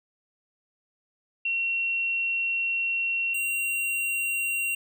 sine / square tone pair in turn, 2730 / 2752 Hz, F7 / F7, -40 / -26 cents, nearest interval unison, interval 14 cents, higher second, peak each -24 / -26 dBFS, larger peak first, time 1.45-3.34 / 3.34-4.75 s, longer first, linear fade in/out 5 ms, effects none

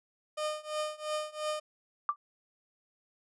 30% pulse tone with tremolo, 610 Hz, D#5, 34 cents flat, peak -27 dBFS, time 0.37-1.6 s, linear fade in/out 10 ms, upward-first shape triangle, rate 2.9 Hz, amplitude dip 95%
sine tone with exponential decay, 1174 Hz, D6, 1 cent flat, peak -21 dBFS, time 2.09-2.16 s, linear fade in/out 1 ms, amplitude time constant 15 ms
effects resampled to 24000 Hz

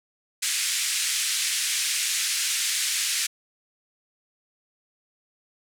white band-pass noise, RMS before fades -26 dBFS, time 0.42-3.27 s, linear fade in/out 10 ms, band 1800 to 9500 Hz, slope 24 dB/octave, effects none

